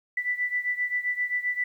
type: beating tone pair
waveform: sine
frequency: 1975.5 / 1983.1 Hz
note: B6 / B6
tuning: 0 / +7 cents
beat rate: 7.6 Hz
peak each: -27 / -30 dBFS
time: 0.17-1.64 s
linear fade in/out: 5 ms
effects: 10-bit